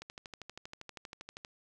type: click train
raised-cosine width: 0.2 ms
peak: -27 dBFS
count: 19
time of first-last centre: 0.02-1.449 s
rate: 12.6 Hz
effects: none